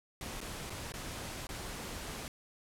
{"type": "noise with dropouts", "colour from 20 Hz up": "pink", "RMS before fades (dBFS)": -42, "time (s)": [0.21, 2.28], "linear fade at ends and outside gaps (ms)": 1, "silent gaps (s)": [[0.405, 0.413], [0.697, 0.703], [0.921, 0.939], [1.469, 1.49]], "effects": ["low-pass 12000 Hz 12 dB/octave"]}